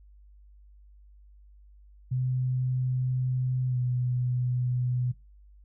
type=tone with pitch glide; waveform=sine; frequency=127.7 to 124.57 Hz; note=C3 to B2; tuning=-42 to +15 cents; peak=-25 dBFS; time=2.11-5.12 s; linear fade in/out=10 ms; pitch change=-43 cents; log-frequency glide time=3.68-3.77 s; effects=noise-tail reverb RT60 0.2 s tail -17 dB re dry + added 50 Hz sine -51 dBFS peak until 5.64 s